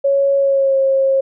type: tone with pitch glide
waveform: sine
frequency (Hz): 554.4 to 538.9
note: C#5 to C#5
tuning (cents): 0 to -49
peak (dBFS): -11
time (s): 0.04-1.21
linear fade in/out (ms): 10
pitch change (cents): -49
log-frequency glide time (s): 0.37-0.78
effects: none